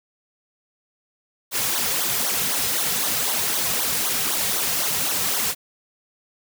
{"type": "noise with flanger", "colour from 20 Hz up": "white", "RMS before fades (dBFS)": -23, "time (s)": [1.51, 5.55], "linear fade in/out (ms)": 50, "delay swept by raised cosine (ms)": [0.39, 3.49], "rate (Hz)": 3.9, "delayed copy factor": -0.9, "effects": []}